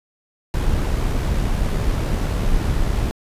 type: noise with amplitude modulation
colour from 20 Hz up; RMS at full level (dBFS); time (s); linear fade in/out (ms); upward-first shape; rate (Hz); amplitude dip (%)
brown; -18; 0.54-3.11; 0; sine; 72.4; 30
effects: resampled to 32000 Hz